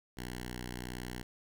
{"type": "tone with notch filter", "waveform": "5% pulse", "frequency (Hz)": 61.4, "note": "B1", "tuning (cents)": -9, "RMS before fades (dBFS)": -42, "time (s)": [0.17, 1.23], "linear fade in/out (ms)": 5, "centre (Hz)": 570, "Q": 0.92, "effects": []}